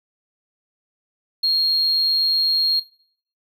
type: tone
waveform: triangle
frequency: 4253 Hz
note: C8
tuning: 27 cents sharp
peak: -13 dBFS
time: 1.43-2.8 s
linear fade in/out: 10 ms
effects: noise-tail reverb RT60 0.6 s tail -24 dB re dry + tanh soft clip ceiling -13 dBFS